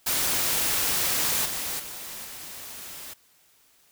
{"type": "noise with level steps", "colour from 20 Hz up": "white", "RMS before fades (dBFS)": [-25, -31, -38, -40], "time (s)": [0.06, 3.14], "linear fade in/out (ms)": 10, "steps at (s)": [1.45, 1.79, 2.24], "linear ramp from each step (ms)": 10, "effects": ["white hiss -61 dBFS RMS until 3.91 s"]}